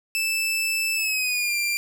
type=tone with pitch glide; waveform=sawtooth; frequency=2637 to 2377 Hz; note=E7 to D7; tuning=0 to +20 cents; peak=-19 dBFS; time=0.15-1.77 s; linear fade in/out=0 ms; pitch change=-180 cents; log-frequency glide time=0.95-1.56 s; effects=none